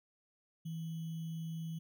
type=tone with sample-and-hold; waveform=sine; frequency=162.7 Hz; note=E3; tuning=22 cents flat; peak=-38 dBFS; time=0.65-1.79 s; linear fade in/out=10 ms; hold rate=3150 Hz; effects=none